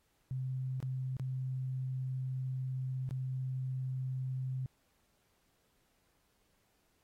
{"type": "tone with dropouts", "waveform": "sine", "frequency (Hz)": 130, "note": "C3", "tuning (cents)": -11, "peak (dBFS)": -34, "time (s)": [0.31, 4.66], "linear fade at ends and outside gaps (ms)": 0, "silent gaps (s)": [[0.803, 0.827], [1.168, 1.197], [3.091, 3.109]], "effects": ["pink hiss -75 dBFS RMS until 7.03 s", "AAC 48 kbps"]}